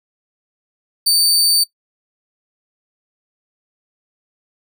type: tone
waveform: sawtooth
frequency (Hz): 4583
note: D8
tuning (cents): -43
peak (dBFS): -9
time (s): 1.06-1.64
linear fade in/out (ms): 10
effects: noise-tail reverb RT60 0.1 s tail -17 dB re dry